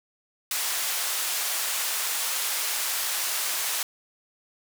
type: band-pass noise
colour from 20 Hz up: white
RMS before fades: -28 dBFS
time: 0.51-3.83 s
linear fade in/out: 2 ms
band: 720 to 15000 Hz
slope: 12 dB/octave
effects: none